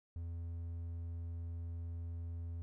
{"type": "tone", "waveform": "triangle", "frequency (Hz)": 84.4, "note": "E2", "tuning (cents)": 41, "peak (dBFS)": -38, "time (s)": [0.16, 2.62], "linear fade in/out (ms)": 0, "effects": []}